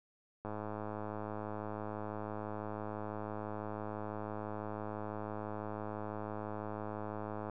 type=click train; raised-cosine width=1 ms; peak=-27 dBFS; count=748; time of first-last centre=0.45-7.497 s; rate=106 Hz; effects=none